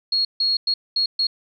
sine tone bursts at uneven times, 4304 Hz, C8, 48 cents sharp, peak -17 dBFS, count 5, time 0.12-0.25 / 0.4-0.57 / 0.67-0.74 / 0.96-1.06 / 1.19-1.27 s, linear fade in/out 5 ms, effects none

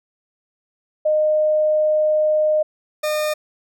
sine / 40% pulse tone pair in turn, 614 / 608 Hz, D#5 / D#5, -23 / -40 cents, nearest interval unison, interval 17 cents, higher first, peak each -14 / -18 dBFS, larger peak first, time 1.05-2.63 / 3.03-3.34 s, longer first, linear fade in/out 10 ms, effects none

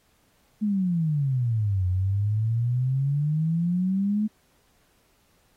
sine exponential two-way sweep, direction down then up, 216.6 to 89.8 to 216.6 Hz, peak -21 dBFS, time 0.61-4.28 s, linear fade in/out 20 ms, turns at 1.87 s, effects pink hiss -65 dBFS RMS until 5.56 s + AAC 48 kbps

